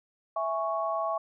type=chord; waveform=sine; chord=C# minor; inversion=first; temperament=equal; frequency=659.3 / 830.6 / 1108.7 Hz; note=E5 / G#5 / C#6; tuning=0 / 0 / 0 cents; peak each=-30 / -35 / -31 dBFS; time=0.36-1.18 s; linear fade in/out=5 ms; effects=none